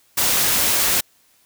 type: noise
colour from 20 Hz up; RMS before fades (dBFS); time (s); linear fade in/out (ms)
white; -18; 0.17-1.01; 10
effects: white hiss -58 dBFS RMS until 1.45 s